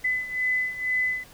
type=beating tone pair; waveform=sine; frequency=2010 / 2012.1 Hz; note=B6 / B6; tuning=+30 / +32 cents; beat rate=2.1 Hz; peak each=-25 / -29 dBFS; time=0.04-1.24 s; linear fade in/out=10 ms; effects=pink hiss -50 dBFS RMS until 1.33 s